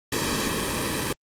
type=noise with comb filter; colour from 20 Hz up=pink; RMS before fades=-26 dBFS; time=0.12-1.13 s; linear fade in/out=5 ms; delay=1.4 ms; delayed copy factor=-0.75; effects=low-pass 12000 Hz 12 dB/octave + Opus 48 kbps